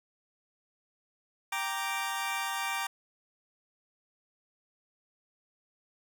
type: chord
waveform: 20% pulse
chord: G minor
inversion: none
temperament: equal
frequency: 784 / 932.3 / 1174.7 Hz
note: G5 / Bb5 / D6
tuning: 0 / 0 / 0 cents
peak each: -31 dBFS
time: 1.52-2.87 s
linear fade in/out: 5 ms
effects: none